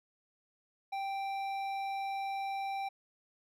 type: tone with hard clipping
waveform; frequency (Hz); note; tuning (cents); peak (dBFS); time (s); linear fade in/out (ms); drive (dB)
sine; 784; G5; 0; -36; 0.92-2.89; 10; 10
effects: none